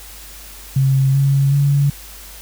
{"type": "tone with pitch steps", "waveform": "sine", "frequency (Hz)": [134.5, 138.04, 141.68], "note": ["C3", "C#3", "C#3"], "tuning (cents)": [48, -7, 38], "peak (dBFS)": -11, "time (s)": [0.76, 1.9], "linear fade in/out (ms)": 5, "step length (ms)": 380, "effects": ["added 50 Hz sine -39 dBFS peak until 2.41 s", "white hiss -38 dBFS RMS until 2.41 s"]}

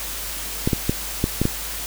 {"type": "clicks", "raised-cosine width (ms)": 3, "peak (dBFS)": -5, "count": 6, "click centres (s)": [0.675, 0.732, 0.895, 1.241, 1.416, 1.454], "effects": ["added 50 Hz sine -36 dBFS peak until 1.86 s", "white hiss -30 dBFS RMS until 1.86 s"]}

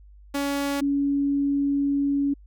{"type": "tone pair in turn", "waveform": ["sawtooth", "sine"], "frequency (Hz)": [281.5, 281.5], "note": ["C#4", "C#4"], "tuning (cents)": [27, 27], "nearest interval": "unison", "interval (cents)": 0, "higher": "neither", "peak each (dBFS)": -20, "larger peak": "neither", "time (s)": [[0.34, 0.81], [0.81, 2.34]], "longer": "second", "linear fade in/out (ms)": 10, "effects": ["added 50 Hz sine -46 dBFS peak until 2.46 s"]}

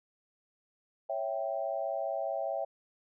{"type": "chord", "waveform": "sine", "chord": "C# diminished", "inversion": "none", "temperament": "equal", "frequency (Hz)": [554.4, 659.3, 784], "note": ["C#5", "E5", "G5"], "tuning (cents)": [0, 0, 0], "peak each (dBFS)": [-36, -34, -37], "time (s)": [1.09, 2.65], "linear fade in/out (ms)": 10, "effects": []}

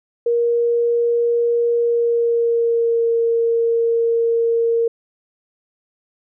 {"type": "tone with pitch glide", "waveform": "sine", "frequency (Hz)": [471.6, 462.4], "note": ["A#4", "A#4"], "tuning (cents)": [20, -14], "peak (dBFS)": -14, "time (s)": [0.26, 4.88], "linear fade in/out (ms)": 5, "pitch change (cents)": -34, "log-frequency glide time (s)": [1.75, 3.09], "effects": []}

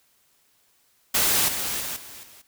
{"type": "noise with level steps", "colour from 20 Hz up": "white", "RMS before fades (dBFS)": [-21, -28, -31, -42, -49], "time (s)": [1.14, 2.42], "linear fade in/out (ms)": 10, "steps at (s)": [1.48, 1.8, 1.96, 2.23], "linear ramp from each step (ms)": 5, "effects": ["white hiss -64 dBFS RMS until 2.47 s"]}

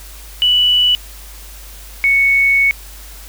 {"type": "tone pair in turn", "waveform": "sine", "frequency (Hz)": [2960, 2217], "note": ["F#7", "C#7"], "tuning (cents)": [0, 0], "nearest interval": "perfect fourth", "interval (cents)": 500, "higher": "first", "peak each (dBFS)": -9, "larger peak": "neither", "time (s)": [[0.42, 0.95], [2.04, 2.71]], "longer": "second", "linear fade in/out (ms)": 0, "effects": ["added 50 Hz sine -34 dBFS peak until 3.28 s", "white hiss -38 dBFS RMS until 3.28 s"]}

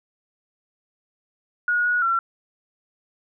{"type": "tone with pitch steps", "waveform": "sine", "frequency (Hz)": [1447, 1457, 1358], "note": ["F#6", "F#6", "F6"], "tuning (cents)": [-39, -27, -49], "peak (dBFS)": -18, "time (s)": [1.68, 2.19], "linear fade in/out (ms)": 2, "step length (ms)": 170, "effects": []}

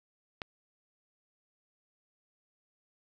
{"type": "click", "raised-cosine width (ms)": 0.3, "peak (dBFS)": -20, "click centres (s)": 0.418, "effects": []}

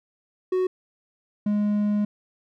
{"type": "tone pair in turn", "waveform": "triangle", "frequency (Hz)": [370, 207.7], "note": ["F#4", "G#3"], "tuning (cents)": [0, 0], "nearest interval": "minor seventh", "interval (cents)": 1000, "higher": "first", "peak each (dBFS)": -18, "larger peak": "neither", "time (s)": [[0.52, 0.67], [1.46, 2.05]], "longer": "second", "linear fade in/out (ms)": 5, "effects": []}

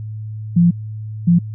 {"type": "tone bursts at uneven times", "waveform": "sine", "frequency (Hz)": 172.4, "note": "F3", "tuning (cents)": -22, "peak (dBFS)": -8, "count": 2, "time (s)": [[0.56, 0.71], [1.27, 1.39]], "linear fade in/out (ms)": 10, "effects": ["added 108 Hz sine -25 dBFS peak until 1.54 s"]}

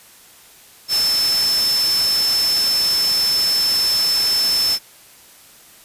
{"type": "tone in noise", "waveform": "sine", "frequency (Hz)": 5280, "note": "E8", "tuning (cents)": 2, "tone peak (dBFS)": -15, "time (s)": [0.88, 4.79], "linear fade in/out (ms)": 50, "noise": "white", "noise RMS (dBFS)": -25, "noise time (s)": [0.88, 4.79], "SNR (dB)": 7, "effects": ["white hiss -46 dBFS RMS until 5.84 s", "resampled to 32000 Hz"]}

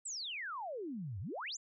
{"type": "exponential two-way sweep", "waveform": "sine", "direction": "down then up", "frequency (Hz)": [8300, 86.7, 7640], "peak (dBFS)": -39, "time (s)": [0.05, 1.57], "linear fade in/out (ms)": 10, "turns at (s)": 1.2, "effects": []}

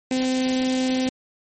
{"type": "tone with notch filter", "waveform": "sawtooth", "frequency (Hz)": 258, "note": "C4", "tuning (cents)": -24, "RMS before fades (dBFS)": -22, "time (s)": [0.11, 1.09], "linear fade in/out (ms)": 2, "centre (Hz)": 1200, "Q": 0.64, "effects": ["MP3 32 kbps"]}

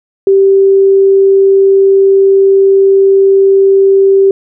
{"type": "tone", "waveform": "sine", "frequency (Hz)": 390, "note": "G4", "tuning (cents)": -9, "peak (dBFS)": -3, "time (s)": [0.27, 4.31], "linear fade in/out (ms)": 2, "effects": []}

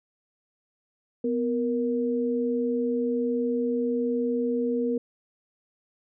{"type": "tone pair together", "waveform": "sine", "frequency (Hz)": [248.5, 469.7], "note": ["B3", "A#4"], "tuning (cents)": [11, 13], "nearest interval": "major seventh", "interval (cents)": 1102, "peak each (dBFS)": -26, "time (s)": [1.24, 4.98], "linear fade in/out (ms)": 5, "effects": []}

